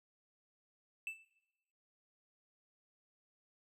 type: tone with exponential decay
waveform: triangle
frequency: 2646 Hz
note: E7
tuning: 6 cents sharp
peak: -34 dBFS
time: 1.07-1.25 s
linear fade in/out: 1 ms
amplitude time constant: 38 ms
effects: noise-tail reverb RT60 0.9 s tail -18 dB re dry